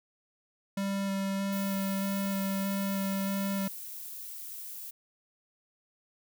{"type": "tone with vibrato", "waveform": "square", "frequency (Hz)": 196, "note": "G3", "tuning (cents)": 0, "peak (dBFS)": -30, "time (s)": [0.77, 3.68], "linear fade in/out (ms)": 5, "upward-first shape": "square", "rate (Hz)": 1.6, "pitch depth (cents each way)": 8}
{"type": "noise", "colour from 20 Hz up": "violet", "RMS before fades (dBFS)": -42, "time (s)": [1.52, 4.91], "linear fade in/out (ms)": 10}
{"effects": []}